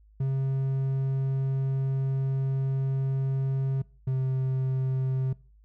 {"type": "tone pair in turn", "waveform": "triangle", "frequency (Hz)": [134.4, 131.25], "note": ["C3", "C3"], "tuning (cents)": [47, 6], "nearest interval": "unison", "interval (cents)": 41, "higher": "first", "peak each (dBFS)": -22, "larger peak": "neither", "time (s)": [[0.2, 3.82], [4.07, 5.33]], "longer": "first", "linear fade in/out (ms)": 5, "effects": ["noise-tail reverb RT60 0.4 s tail -23 dB re dry", "added 52 Hz sine -54 dBFS peak until 5.64 s"]}